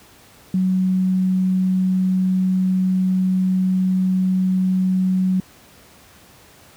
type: tone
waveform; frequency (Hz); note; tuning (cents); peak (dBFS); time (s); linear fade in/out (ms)
sine; 186.2; F#3; +11; -15; 0.54-5.4; 2
effects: pink hiss -48 dBFS RMS until 6.76 s + high-pass 60 Hz 12 dB/octave